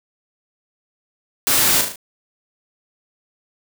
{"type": "noise with echo", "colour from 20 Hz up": "white", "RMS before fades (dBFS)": -17, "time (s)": [1.47, 1.81], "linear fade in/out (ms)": 0, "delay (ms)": 37, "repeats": 4, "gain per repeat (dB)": -5, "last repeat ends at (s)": 1.958, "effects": []}